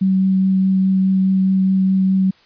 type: tone with vibrato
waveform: sine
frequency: 190 Hz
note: F#3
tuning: 46 cents sharp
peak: -12 dBFS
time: 0.01-2.31 s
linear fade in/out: 10 ms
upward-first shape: triangle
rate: 4.8 Hz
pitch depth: 10 cents each way
effects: white hiss -52 dBFS RMS until 2.45 s + resampled to 11025 Hz